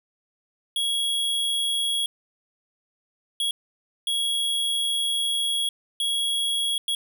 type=tone bursts at uneven times; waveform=square; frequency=3322 Hz; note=G#7; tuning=in tune; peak=-23 dBFS; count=5; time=0.76-2.06 / 3.4-3.51 / 4.07-5.69 / 6-6.78 / 6.88-6.95 s; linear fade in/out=2 ms; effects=none